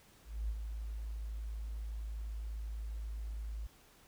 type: tone with ADSR envelope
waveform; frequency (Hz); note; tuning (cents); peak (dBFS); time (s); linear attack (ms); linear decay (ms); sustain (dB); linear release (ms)
sine; 54; A1; -32; -32; 0.24-3.67; 250; 47; -6; 7
effects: pink hiss -63 dBFS RMS until 4.07 s